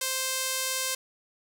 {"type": "tone with band-pass filter", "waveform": "sawtooth", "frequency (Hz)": 523.3, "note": "C5", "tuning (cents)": 0, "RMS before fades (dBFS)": -30, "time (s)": [0.01, 0.95], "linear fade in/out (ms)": 5, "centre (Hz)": 9200, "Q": 0.67, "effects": []}